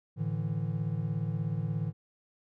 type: chord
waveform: triangle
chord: A suspended fourth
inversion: none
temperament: equal with one note detuned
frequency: 110 / 148.02 / 164.81 Hz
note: A2 / D3 / E3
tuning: 0 / +14 / 0 cents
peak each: -32 dBFS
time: 0.16-1.93 s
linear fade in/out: 50 ms
effects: none